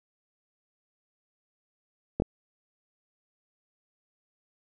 clicks, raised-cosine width 2 ms, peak -13 dBFS, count 2, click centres 2.2 / 2.221 s, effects none

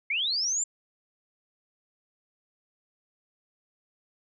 sine linear sweep, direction up, 2093 to 7420 Hz, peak -25 dBFS, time 0.1-0.64 s, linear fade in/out 5 ms, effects none

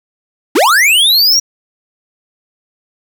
square linear sweep, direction up, 233.6 to 5780 Hz, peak -7 dBFS, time 0.55-1.4 s, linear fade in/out 10 ms, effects none

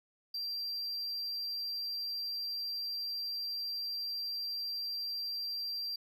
triangle tone, 4722 Hz, D8, 9 cents sharp, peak -34 dBFS, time 0.34-5.96 s, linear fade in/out 5 ms, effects none

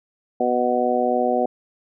harmonic tone, 123.47 Hz, B2, in tune, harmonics 2 / 3 / 4 / 5 / 6, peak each -25 / -26 / -23 / -24 / -22 dBFS, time 0.4-1.46 s, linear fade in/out 5 ms, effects none

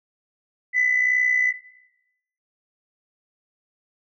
sine tone with amplitude modulation, 2000 Hz, B6, 21 cents sharp, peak -13 dBFS, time 0.73-1.54 s, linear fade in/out 50 ms, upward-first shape sine, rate 62.2 Hz, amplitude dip 55%, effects noise-tail reverb RT60 0.9 s tail -17 dB re dry + tanh soft clip ceiling -11 dBFS

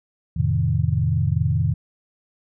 sine chord, F dominant seventh, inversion none, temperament equal, 87.31 / 110 / 130.81 / 155.56 Hz, F2 / A2 / C3 / Eb3, 0 / 0 / 0 / 0 cents, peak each -23 dBFS, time 0.36-1.74 s, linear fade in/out 10 ms, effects none

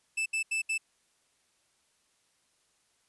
45% pulse tone bursts at uneven times, 2637 Hz, E7, in tune, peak -28 dBFS, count 4, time 0.17-0.26 / 0.33-0.43 / 0.51-0.62 / 0.69-0.78 s, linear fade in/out 10 ms, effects white hiss -71 dBFS RMS until 3.08 s + resampled to 24000 Hz

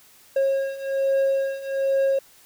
triangle beating tone pair, 542 / 543.2 Hz, C#5 / C#5, -39 / -35 cents, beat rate 1.2 Hz, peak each -23 / -20 dBFS, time 0.36-2.19 s, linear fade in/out 5 ms, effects white hiss -53 dBFS RMS until 2.45 s

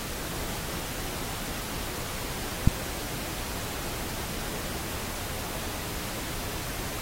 click, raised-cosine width 5 ms, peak -5 dBFS, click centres 2.675 s, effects pink hiss -35 dBFS RMS until 7.01 s + AAC 48 kbps

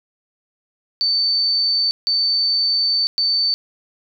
sine tone bursts at uneven times, 4545 Hz, C#8, 42 cents sharp, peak -15 dBFS, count 3, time 1.01-1.91 / 2.07-3.07 / 3.18-3.54 s, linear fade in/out 0 ms, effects none

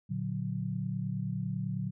sine chord, Bb augmented, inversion none, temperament equal with one note detuned, 116.54 / 146.32 / 185 Hz, Bb2 / D3 / F#3, 0 / -6 / 0 cents, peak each -36 / -36 / -35 dBFS, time 0.09-1.91 s, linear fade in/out 20 ms, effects none

